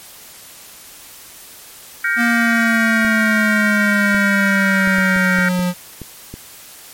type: chord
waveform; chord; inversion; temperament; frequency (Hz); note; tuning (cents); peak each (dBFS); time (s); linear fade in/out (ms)
sine; G half-diminished seventh; third; just; 1411.2 / 1568 / 1881.6 / 2258; F6 / G6 / Bb6 / Db7; +18 / 0 / +16 / +31; -20 / -19 / -20 / -24; 2.04-5.49; 5
type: exponential sweep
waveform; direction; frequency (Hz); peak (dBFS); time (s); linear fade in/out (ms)
square; down; 237.6 to 178; -16; 2.16-5.74; 50
type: clicks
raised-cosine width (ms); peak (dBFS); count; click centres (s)
3; -17; 9; 3.049 / 4.146 / 4.875 / 4.984 / 5.163 / 5.387 / 5.593 / 6.017 / 6.34
effects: white hiss -39 dBFS RMS until 6.93 s + MP3 64 kbps